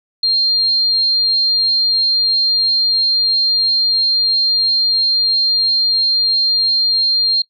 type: tone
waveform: sine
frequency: 4199 Hz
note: C8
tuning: 5 cents sharp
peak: -11 dBFS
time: 0.23-7.42 s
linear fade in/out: 5 ms
effects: noise-tail reverb RT60 0.1 s tail -21 dB re dry